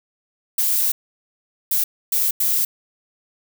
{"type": "noise bursts at uneven times", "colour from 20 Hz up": "violet", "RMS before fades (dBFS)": -19, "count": 4, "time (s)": [[0.58, 0.92], [1.71, 1.84], [2.12, 2.31], [2.4, 2.65]], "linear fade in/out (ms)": 5, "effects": []}